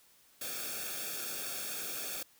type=noise with comb filter; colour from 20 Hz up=white; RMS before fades=-39 dBFS; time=0.41-2.23 s; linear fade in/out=5 ms; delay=1 ms; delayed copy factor=-0.8; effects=white hiss -64 dBFS RMS until 2.39 s